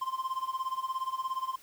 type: tone with tremolo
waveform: triangle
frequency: 1046.5 Hz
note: C6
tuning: in tune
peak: -26 dBFS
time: 0.01-1.56 s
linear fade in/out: 10 ms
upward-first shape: sine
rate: 17 Hz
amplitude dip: 85%
effects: white hiss -57 dBFS RMS until 1.62 s